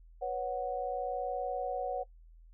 sine chord, B suspended second, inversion none, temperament equal, 493.9 / 554.4 / 740 Hz, B4 / C#5 / F#5, 0 / 0 / 0 cents, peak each -38 / -37 / -35 dBFS, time 0.21-2.04 s, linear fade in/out 20 ms, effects noise-tail reverb RT60 0.1 s tail -20 dB re dry + added 41 Hz sine -53 dBFS peak until 2.53 s

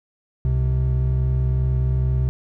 triangle tone pair together, 66 / 128.39 Hz, C2 / C3, +16 / -32 cents, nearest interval octave, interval 1152 cents, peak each -18 dBFS, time 0.45-2.29 s, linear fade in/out 0 ms, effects none

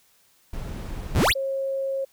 brown noise, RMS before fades -32 dBFS, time 0.53-1.32 s, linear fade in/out 5 ms
square exponential sweep, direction up, 38.84 to 5450 Hz, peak -18 dBFS, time 1.14-1.34 s, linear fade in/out 20 ms
sine tone, 541 Hz, C#5, 42 cents flat, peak -24 dBFS, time 1.35-2.05 s, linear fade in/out 10 ms
effects white hiss -61 dBFS RMS until 2.12 s

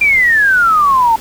sine exponential sweep, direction down, 2400 to 882 Hz, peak -7 dBFS, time 0.01-1.16 s, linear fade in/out 5 ms, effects pink hiss -32 dBFS RMS until 1.2 s

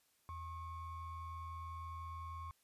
triangle ring-modulated tone, 582 Hz, D5, 16 cents flat, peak -39 dBFS, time 0.29-2.51 s, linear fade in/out 0 ms, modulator 499 Hz, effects white hiss -75 dBFS RMS until 2.63 s + resampled to 32000 Hz

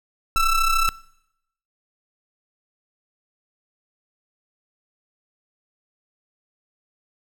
square ring-modulated tone, 659.3 Hz, E5, in tune, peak -14 dBFS, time 0.36-0.89 s, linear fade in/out 0 ms, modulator 676 Hz, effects noise-tail reverb RT60 0.8 s tail -22 dB re dry

